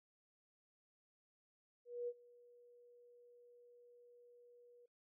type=tone with ADSR envelope; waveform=sine; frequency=482.6 Hz; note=B4; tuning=40 cents flat; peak=-38 dBFS; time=1.85-4.86 s; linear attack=230 ms; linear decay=48 ms; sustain=-24 dB; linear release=6 ms; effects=noise-tail reverb RT60 0.1 s tail -21 dB re dry